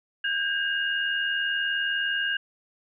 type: tone cluster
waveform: sine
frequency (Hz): 1538 / 1618 / 2843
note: G6 / G#6 / F7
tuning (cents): -33 / -46 / +30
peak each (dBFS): -34 / -26 / -29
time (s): 0.24-2.37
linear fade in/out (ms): 5
effects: none